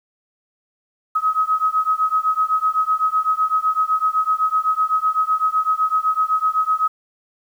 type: beating tone pair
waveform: sine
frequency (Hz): 1268 / 1275.9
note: D#6 / D#6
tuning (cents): +32 / +43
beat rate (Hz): 7.9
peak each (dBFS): -19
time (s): 1.15-6.88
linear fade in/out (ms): 10
effects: 8-bit